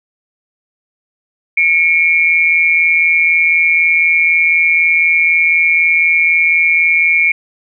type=tone pair together; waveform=sine; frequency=2197 / 2361 Hz; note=C#7 / D7; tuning=-16 / +9 cents; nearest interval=minor second; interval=125 cents; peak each=-11 dBFS; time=1.57-7.32 s; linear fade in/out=5 ms; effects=none